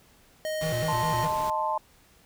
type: tone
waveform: square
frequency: 622.3 Hz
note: D#5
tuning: in tune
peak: -29 dBFS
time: 0.45-1.25 s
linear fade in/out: 0 ms
type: noise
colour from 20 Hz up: pink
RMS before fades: -39 dBFS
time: 0.61-1.5 s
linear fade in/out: 2 ms
type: tone with vibrato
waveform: square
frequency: 137.7 Hz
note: C#3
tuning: 11 cents flat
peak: -30 dBFS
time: 0.62-1.28 s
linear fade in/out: 10 ms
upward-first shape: square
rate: 4.9 Hz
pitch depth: 270 cents each way
type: chord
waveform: sine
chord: A diminished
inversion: second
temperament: equal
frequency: 622.3 / 880 / 1046.5 Hz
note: Eb5 / A5 / C6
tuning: 0 / 0 / 0 cents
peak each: -32 / -27 / -30 dBFS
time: 0.88-1.78 s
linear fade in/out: 5 ms
effects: pink hiss -59 dBFS RMS until 2.25 s